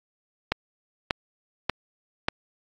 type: click train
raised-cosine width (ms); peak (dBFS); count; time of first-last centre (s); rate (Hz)
0.3; -6; 4; 0.52-2.285; 1.7
effects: AAC 48 kbps